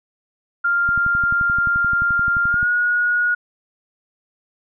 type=tone with pitch glide; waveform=sine; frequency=1396.9 to 1447.8 Hz; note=F6 to F#6; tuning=0 to -38 cents; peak=-15 dBFS; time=0.64-3.35 s; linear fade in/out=10 ms; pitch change=+62 cents; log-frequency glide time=2.47-2.68 s
type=click train; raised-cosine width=5 ms; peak=-18 dBFS; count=21; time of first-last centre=0.89-2.629 s; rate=11.5 Hz
effects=none